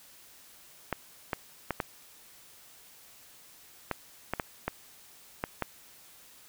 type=clicks; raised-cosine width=0.5 ms; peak=-14 dBFS; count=10; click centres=0.927 / 1.332 / 1.707 / 1.802 / 3.913 / 4.336 / 4.398 / 4.68 / 5.439 / 5.623 s; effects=white hiss -55 dBFS RMS until 6.48 s